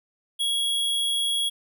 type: tone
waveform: square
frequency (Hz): 3322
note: G#7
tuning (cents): 0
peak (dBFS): -23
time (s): 0.39-1.5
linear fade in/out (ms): 20
effects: none